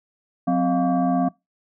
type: tone with frequency modulation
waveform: sine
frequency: 260 Hz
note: C4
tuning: 11 cents flat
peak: -17 dBFS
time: 0.47-1.29 s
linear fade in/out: 10 ms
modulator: 442 Hz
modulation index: 1.2
effects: noise-tail reverb RT60 0.2 s tail -23 dB re dry